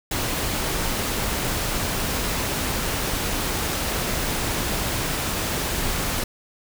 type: noise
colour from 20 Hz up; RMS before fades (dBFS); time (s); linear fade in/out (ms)
pink; -25; 0.11-6.24; 5
effects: none